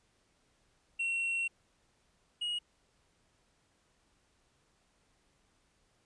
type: tone pair in turn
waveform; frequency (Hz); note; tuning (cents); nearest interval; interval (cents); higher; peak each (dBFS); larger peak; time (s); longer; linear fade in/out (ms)
triangle; 2726 / 2888; F7 / F#7; -43 / -43; minor second; 100; second; -29 / -31; first; 0.99-1.48 / 2.41-2.59; first; 10
effects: pink hiss -72 dBFS RMS until 6.05 s + resampled to 22050 Hz